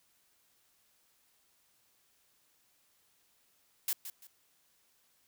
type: noise with echo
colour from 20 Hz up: blue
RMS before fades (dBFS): -32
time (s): 3.88-3.93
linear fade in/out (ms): 2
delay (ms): 170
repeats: 2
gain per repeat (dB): -11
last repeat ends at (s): 4.27
effects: white hiss -71 dBFS RMS until 5.27 s